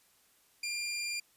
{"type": "tone", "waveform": "20% pulse", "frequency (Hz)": 2394, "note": "D7", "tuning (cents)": 33, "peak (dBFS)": -29, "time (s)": [0.63, 1.2], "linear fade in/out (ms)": 5, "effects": ["white hiss -67 dBFS RMS until 1.36 s", "resampled to 32000 Hz"]}